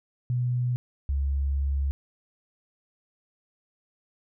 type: tone pair in turn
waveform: sine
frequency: 123.47 / 69.3 Hz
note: B2 / C#2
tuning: 0 / 0 cents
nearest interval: minor seventh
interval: 1000 cents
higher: first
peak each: -23 dBFS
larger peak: neither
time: 0.3-0.76 / 1.09-1.91 s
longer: second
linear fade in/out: 0 ms
effects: none